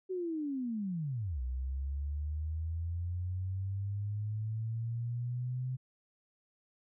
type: linear two-way sweep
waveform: sine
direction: down then up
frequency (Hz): 380.2 to 61.74 to 129.3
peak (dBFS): -33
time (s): 0.09-5.77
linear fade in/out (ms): 20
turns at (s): 1.41
effects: none